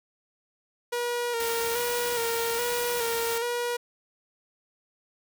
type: tone with vibrato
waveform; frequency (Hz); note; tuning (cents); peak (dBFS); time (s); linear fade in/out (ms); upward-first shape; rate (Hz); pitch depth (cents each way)
sawtooth; 472.2; A#4; +22; -23; 0.92-3.77; 10; square; 1.2; 33
type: noise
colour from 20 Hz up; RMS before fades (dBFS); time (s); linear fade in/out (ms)
white; -34; 1.4-3.38; 2
effects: none